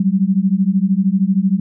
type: beating tone pair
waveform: sine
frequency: 185.8 / 198.8 Hz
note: F#3 / G3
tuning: +7 / +25 cents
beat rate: 13 Hz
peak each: -15 dBFS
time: 0-1.6 s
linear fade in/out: 5 ms
effects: none